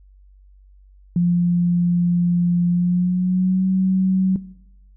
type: tone with pitch glide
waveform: sine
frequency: 174.61 to 188.23 Hz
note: F3 to F#3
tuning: 0 to +30 cents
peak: -14 dBFS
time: 1.16-4.36 s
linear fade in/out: 2 ms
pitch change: +130 cents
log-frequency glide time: 2.69-3.66 s
effects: noise-tail reverb RT60 0.8 s tail -18 dB re dry + added 48 Hz sine -46 dBFS peak until 4.96 s